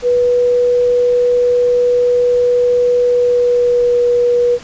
sine tone with pitch glide, 489.4 to 484.1 Hz, B4 to B4, -16 to -35 cents, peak -9 dBFS, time 0.02-4.59 s, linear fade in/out 50 ms, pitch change -19 cents, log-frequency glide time 3.05-4.05 s, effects pink hiss -36 dBFS RMS until 4.63 s + resampled to 16000 Hz

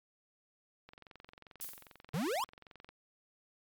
click train, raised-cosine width 0.3 ms, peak -36 dBFS, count 46, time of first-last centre 0.89-2.89 s, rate 22.5 Hz
violet noise with exponential decay, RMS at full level -38 dBFS, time 1.61-2.01 s, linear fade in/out 0 ms, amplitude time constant 85 ms
square exponential sweep, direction up, 138.59 to 1134 Hz, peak -33 dBFS, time 2.14-2.44 s, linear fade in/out 0 ms
effects MP3 96 kbps

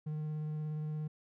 triangle tone with vibrato, 153.1 Hz, D#3, 28 cents flat, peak -33 dBFS, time 0.06-1.08 s, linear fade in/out 10 ms, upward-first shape sine, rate 17 Hz, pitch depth 11 cents each way, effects none

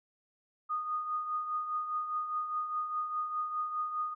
sine tone with tremolo, 1234 Hz, D#6, 15 cents flat, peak -29 dBFS, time 0.69-4.15 s, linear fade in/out 20 ms, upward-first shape triangle, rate 4.9 Hz, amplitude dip 60%, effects none

